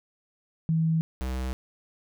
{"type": "tone pair in turn", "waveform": ["sine", "square"], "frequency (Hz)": [161.7, 64.32], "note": ["E3", "C2"], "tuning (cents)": [-33, -29], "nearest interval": "octave + major third", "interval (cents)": 1596, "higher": "first", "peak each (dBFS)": [-21, -29], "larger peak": "first", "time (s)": [[0.69, 1.01], [1.21, 1.53]], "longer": "neither", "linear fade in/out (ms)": 0, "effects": []}